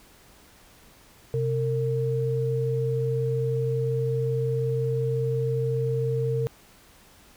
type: tone pair together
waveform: sine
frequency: 129.5 / 456.4 Hz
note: C3 / A#4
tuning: -17 / -37 cents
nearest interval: octave + minor seventh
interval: 2180 cents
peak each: -25 / -26 dBFS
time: 1.34-6.47 s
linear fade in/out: 0 ms
effects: pink hiss -54 dBFS RMS until 7.36 s